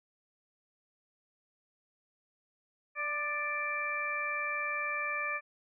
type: harmonic tone with a mistuned harmonic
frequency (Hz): 587.3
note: D5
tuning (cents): 0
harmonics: 1 / 2 / 3 / 4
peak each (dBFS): -43 / -37 / -37 / -35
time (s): 2.95-5.41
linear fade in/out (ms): 50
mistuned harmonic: 2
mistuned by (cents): +18
effects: none